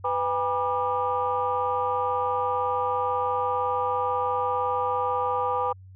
sine tone cluster, 499 / 808 / 969 / 1195 Hz, B4 / G#5 / B5 / D6, +18 / -48 / -33 / +30 cents, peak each -28 dBFS, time 0.04-5.73 s, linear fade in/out 10 ms, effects tanh soft clip ceiling -14 dBFS + added 94 Hz sine -44 dBFS peak until 5.95 s

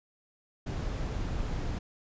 brown noise, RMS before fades -33 dBFS, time 0.66-1.79 s, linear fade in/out 10 ms, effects resampled to 16000 Hz

